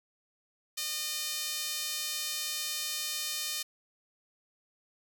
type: tone with high-pass filter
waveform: sawtooth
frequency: 609 Hz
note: D#5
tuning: 37 cents flat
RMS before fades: -35 dBFS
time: 0.77-3.63 s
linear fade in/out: 10 ms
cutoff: 4000 Hz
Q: 0.97
effects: none